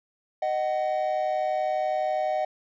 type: tone pair together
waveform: triangle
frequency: 618 / 749.9 Hz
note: D#5 / F#5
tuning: -12 / +23 cents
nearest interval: minor third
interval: 335 cents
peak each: -24 dBFS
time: 0.42-2.45 s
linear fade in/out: 5 ms
effects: tanh soft clip ceiling -16 dBFS + resampled to 16000 Hz